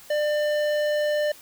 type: tone with tanh clipping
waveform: sine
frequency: 597 Hz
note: D5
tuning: 28 cents sharp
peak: -23 dBFS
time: 0.1-1.32 s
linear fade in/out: 5 ms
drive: 15 dB
effects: white hiss -48 dBFS RMS until 1.41 s